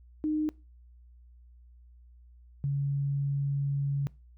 sine tone pair in turn, 306.7 / 140.38 Hz, D#4 / C#3, -25 / +22 cents, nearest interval octave + major second, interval 1353 cents, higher first, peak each -26 dBFS, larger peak neither, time 0.24-0.49 / 2.64-4.07 s, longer second, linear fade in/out 0 ms, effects noise-tail reverb RT60 0.3 s tail -23 dB re dry + added 60 Hz sine -52 dBFS peak until 4.37 s

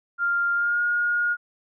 sine tone with pitch glide, 1396.9 to 1431.2 Hz, F6 to F6, 0 to +42 cents, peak -20 dBFS, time 0.18-1.37 s, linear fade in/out 50 ms, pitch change +42 cents, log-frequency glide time 0.54-0.81 s, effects none

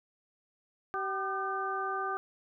harmonic tone with a mistuned harmonic, 384.4 Hz, G4, 34 cents flat, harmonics 1 / 2 / 3 / 4, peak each -38 / -37 / -34 / -39 dBFS, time 0.94-2.17 s, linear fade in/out 0 ms, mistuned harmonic 3, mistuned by +72 cents, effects none

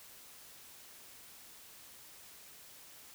silence, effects white hiss -55 dBFS RMS until 3.14 s

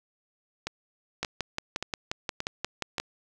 two click trains, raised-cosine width 0.2 ms, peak -14 / -12 dBFS, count 5 / 11, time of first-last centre 0.67-2.982 / 1.23-3 s, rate 1.73 / 5.65 Hz, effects none

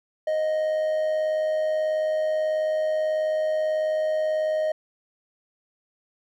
triangle tone with amplitude modulation, 622.3 Hz, D#5, in tune, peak -18 dBFS, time 0.27-4.72 s, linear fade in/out 5 ms, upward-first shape sine, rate 98.4 Hz, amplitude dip 35%, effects none

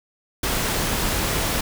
pink noise, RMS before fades -23 dBFS, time 0.43-1.61 s, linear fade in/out 5 ms, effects none

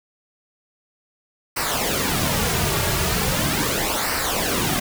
pink noise with flanger, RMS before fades -22 dBFS, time 1.56-4.8 s, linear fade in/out 10 ms, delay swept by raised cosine 0.29 to 3.99 ms, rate 0.39 Hz, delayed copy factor -0.65, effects none

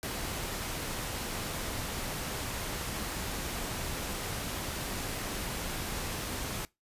pink noise, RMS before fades -36 dBFS, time 0.03-6.65 s, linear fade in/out 0 ms, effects noise-tail reverb RT60 0.2 s tail -22 dB re dry + resampled to 32000 Hz

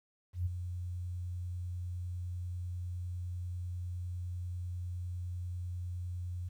sine tone with ADSR envelope, 89 Hz, F2, 33 cents sharp, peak -28 dBFS, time 0.33-6.49 s, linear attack 130 ms, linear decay 17 ms, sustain -8 dB, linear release 11 ms, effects 11-bit

